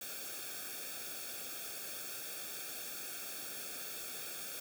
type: noise with comb filter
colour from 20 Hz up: white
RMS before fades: -44 dBFS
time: 0.01-4.6 s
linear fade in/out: 5 ms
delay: 1 ms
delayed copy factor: -0.85
effects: none